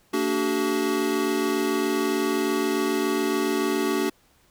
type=tone cluster; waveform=square; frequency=227 / 290.3 / 377.1 / 424.4 Hz; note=A#3 / D4 / F#4 / G#4; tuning=-46 / -20 / +33 / +38 cents; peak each=-31 / -27 / -26 / -33 dBFS; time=0.13-4.1 s; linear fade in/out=10 ms; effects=pink hiss -61 dBFS RMS until 4.5 s

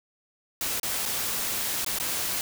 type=noise with dropouts; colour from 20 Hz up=white; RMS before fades=-29 dBFS; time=0.61-2.41 s; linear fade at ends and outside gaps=1 ms; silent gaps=0.798-0.831 / 1.054-1.059 / 1.847-1.863 / 1.986-1.999 s; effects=none

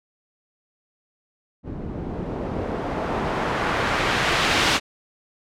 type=noise with low-pass filter sweep; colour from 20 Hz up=white; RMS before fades=-24 dBFS; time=1.63-4.8 s; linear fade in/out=50 ms; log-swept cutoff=230 to 3800 Hz; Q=0.76; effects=none

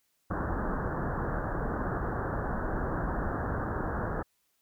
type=low-pass noise; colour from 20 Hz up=pink; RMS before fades=-32 dBFS; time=0.3-4.23 s; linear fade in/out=10 ms; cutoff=1700 Hz; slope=96 dB/octave; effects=white hiss -74 dBFS RMS until 4.61 s

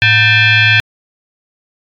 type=tone with frequency modulation; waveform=sine; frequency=109.4 Hz; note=A2; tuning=9 cents flat; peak=-6 dBFS; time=0.02-0.8 s; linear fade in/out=0 ms; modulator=834 Hz; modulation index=3.7; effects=AAC 64 kbps

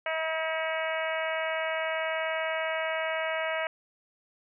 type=harmonic tone; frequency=320.4 Hz; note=E4; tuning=49 cents flat; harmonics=2 / 3 / 4 / 5 / 6 / 7 / 8 / 9; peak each=-31 / -38 / -38 / -37 / -37 / -36 / -43 / -42 dBFS; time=0.06-3.67 s; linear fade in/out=2 ms; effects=none

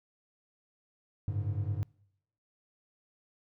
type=tone cluster; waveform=triangle; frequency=97.7 / 107.1 / 143.7 Hz; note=G2 / A2 / D3; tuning=-5 / -46 / -37 cents; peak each=-31 / -32 / -38 dBFS; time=1.28-1.83 s; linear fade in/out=0 ms; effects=noise-tail reverb RT60 0.8 s tail -26 dB re dry

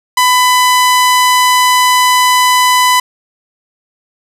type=tone; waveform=sawtooth; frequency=1000 Hz; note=B5; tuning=21 cents sharp; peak=-3 dBFS; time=0.17-3 s; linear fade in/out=5 ms; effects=resampled to 32000 Hz + 7-bit

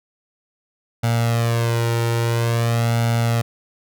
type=tone with flanger; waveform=sawtooth; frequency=116.54 Hz; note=A#2; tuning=in tune; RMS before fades=-19 dBFS; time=1.03-3.42 s; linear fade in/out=10 ms; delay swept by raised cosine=1.4 to 2.18 ms; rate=0.49 Hz; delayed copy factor=+0.75; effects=none

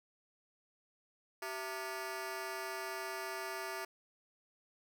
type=ring-modulated tone; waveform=15% pulse; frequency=523.3 Hz; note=C5; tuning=in tune; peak=-30 dBFS; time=1.42-3.85 s; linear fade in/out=5 ms; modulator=139 Hz; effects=none

